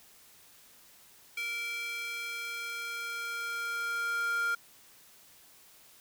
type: tone with high-pass filter sweep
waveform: square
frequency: 466.2 Hz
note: A#4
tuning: in tune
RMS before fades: -35 dBFS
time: 1.37-4.55 s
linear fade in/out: 5 ms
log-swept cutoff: 2200 to 1400 Hz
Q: 5.4
effects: white hiss -58 dBFS RMS until 6 s